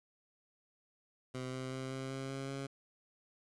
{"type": "tone with pitch steps", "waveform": "15% pulse", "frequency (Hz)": [128.7, 130.05, 131.4, 132.78, 134.17, 135.57, 136.98], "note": ["C3", "C3", "C3", "C3", "C3", "C#3", "C#3"], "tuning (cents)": [-28, -10, 8, 26, 44, -38, -20], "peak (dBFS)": -33, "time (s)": [1.34, 2.67], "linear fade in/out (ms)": 10, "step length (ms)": 190, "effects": ["resampled to 22050 Hz", "11-bit"]}